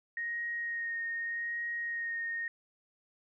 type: tone with vibrato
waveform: sine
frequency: 1864.7 Hz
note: A#6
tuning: in tune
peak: -33 dBFS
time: 0.17-2.48 s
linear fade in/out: 2 ms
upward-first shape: sine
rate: 0.83 Hz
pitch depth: 15 cents each way
effects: none